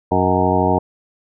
harmonic tone with a mistuned harmonic, 92.5 Hz, F#2, in tune, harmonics 1 / 2 / 3 / 4 / 5 / 7 / 8 / 9 / 10, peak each -22 / -22 / -22 / -22 / -22 / -22 / -22 / -22 / -22 dBFS, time 0.11-0.79 s, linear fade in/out 10 ms, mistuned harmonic 7, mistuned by -52 cents, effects none

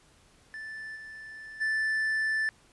triangle tone with level steps, 1759 Hz, A6, 1 cent flat, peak -36 / -40 / -24 dBFS, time 0.54-2.49 s, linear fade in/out 0 ms, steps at 0.95 / 1.6 s, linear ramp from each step 20 ms, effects pink hiss -61 dBFS RMS until 2.72 s + resampled to 24000 Hz

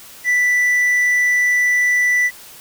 triangle tone, 1975.5 Hz, B6, in tune, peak -11 dBFS, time 0.24-2.31 s, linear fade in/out 50 ms, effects white hiss -40 dBFS RMS until 2.6 s

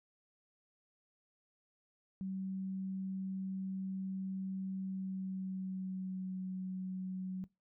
sine tone with pitch glide, 190.5 to 186.58 Hz, G3 to F#3, -49 to +15 cents, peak -37 dBFS, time 2.21-7.44 s, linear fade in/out 0 ms, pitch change -36 cents, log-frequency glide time 4.79-6.39 s, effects noise-tail reverb RT60 0.2 s tail -20 dB re dry

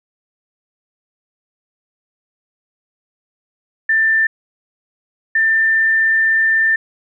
sine tone pair in turn, 1781 / 1788.1 Hz, A6 / A6, +21 / +27 cents, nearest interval unison, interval 6 cents, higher second, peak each -11 dBFS, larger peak neither, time 3.89-4.27 / 5.35-6.76 s, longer second, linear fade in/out 5 ms, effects none

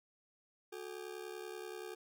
40% pulse ring-modulated tone, 400.5 Hz, G4, 37 cents sharp, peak -40 dBFS, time 0.72-1.95 s, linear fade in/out 10 ms, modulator 35.2 Hz, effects none

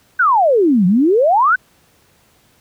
sine exponential two-way sweep, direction down then up, 1568 to 172.1 to 1568 Hz, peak -9 dBFS, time 0.19-1.56 s, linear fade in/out 10 ms, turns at 0.86 s, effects pink hiss -54 dBFS RMS until 2.6 s + high-pass 60 Hz 12 dB/octave

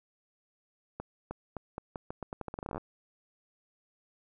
accelerating click train, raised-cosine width 1 ms, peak -23 dBFS, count 21, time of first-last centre 1-2.78 s, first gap 310 ms, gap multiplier 0.83, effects none

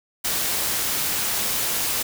white noise, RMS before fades -24 dBFS, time 0.24-2.03 s, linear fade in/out 10 ms, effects none

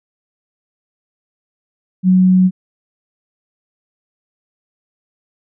sine tone, 185 Hz, F#3, in tune, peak -7 dBFS, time 2.03-2.51 s, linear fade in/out 50 ms, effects none

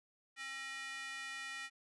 square tone with high-pass filter, 269.5 Hz, C#4, 49 cents flat, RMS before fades -45 dBFS, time 0.36-1.7 s, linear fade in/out 50 ms, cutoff 1900 Hz, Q 2.7, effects resampled to 24000 Hz

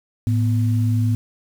sine tone pair together, 108.66 / 246.9 Hz, A2 / B3, -21 / 0 cents, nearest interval octave + major second, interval 1421 cents, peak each -16 / -24 dBFS, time 0.27-1.15 s, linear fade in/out 0 ms, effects 7-bit

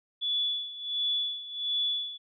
sine tone with tremolo, 3435 Hz, A7, 42 cents flat, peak -25 dBFS, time 0.21-2.18 s, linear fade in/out 20 ms, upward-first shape sine, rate 1.4 Hz, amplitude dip 80%, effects none

